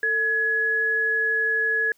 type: tone pair together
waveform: sine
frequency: 447 / 1687.6 Hz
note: A4 / G#6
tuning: +27 / +27 cents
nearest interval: octave + major seventh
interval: 2300 cents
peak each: -30 / -20 dBFS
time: 0.03-1.92 s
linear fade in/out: 2 ms
effects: white hiss -63 dBFS RMS until 1.97 s

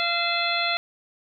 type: harmonic tone with a mistuned harmonic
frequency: 688 Hz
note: F5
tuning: 26 cents flat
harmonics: 1 / 2 / 3 / 4 / 5 / 6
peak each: -29 / -29 / -29 / -29 / -29 / -29 dBFS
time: 0-0.77 s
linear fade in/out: 0 ms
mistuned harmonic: 4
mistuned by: -90 cents
effects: none

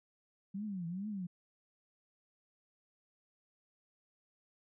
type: tone with vibrato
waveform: sine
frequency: 189 Hz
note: F#3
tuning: 37 cents sharp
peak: -37 dBFS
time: 0.54-1.27 s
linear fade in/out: 10 ms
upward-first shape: triangle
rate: 2.3 Hz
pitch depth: 250 cents each way
effects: none

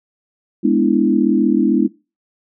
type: chord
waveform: sine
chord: E dominant seventh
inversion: first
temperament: equal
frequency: 207.7 / 246.9 / 293.7 / 329.6 Hz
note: G#3 / B3 / D4 / E4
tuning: 0 / 0 / 0 / 0 cents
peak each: -17 dBFS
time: 0.63-1.88 s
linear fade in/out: 20 ms
effects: noise-tail reverb RT60 0.3 s tail -22 dB re dry

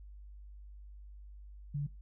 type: tone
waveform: sine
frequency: 144 Hz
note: D3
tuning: 34 cents flat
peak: -32 dBFS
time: 1.74-1.87 s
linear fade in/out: 10 ms
effects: noise-tail reverb RT60 0.2 s tail -20 dB re dry + added 50 Hz sine -48 dBFS peak until 2.01 s

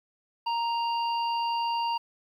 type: harmonic tone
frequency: 932.3 Hz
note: A#5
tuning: in tune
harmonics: 1 / 3 / 5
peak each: -26 / -36 / -40 dBFS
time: 0.46-1.98 s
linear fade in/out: 10 ms
effects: 10-bit

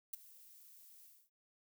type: noise with ADSR envelope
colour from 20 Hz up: violet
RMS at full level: -40 dBFS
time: 0.13-1.3 s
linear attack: 7 ms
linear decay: 14 ms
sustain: -20 dB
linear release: 250 ms
effects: none

